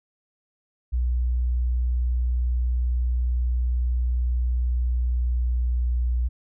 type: tone with pitch glide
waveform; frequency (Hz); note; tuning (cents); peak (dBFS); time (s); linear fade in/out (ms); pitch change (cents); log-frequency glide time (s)
sine; 61.1 to 60.64; B1 to B1; -18 to -31; -20; 0.92-6.29; 20; -13; 4.58-6.02
effects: none